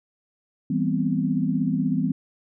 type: chord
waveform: sine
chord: C major seventh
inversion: first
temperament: just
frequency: 163.52 / 196.22 / 245.3 / 261.6 Hz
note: E3 / G3 / B3 / C4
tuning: -14 / +2 / -12 / 0 cents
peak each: -26 dBFS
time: 0.7-2.12 s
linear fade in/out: 5 ms
effects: none